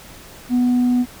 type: tone with tanh clipping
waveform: sine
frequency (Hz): 246.9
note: B3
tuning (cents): 0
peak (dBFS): -14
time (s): 0.49-1.06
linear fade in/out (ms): 50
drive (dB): 1
effects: pink hiss -41 dBFS RMS until 1.2 s